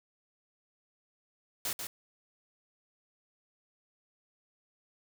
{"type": "noise with echo", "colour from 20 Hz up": "white", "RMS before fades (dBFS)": -34, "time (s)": [1.65, 1.73], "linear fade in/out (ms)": 2, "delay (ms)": 140, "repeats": 1, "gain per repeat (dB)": -5, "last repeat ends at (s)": 1.87, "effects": []}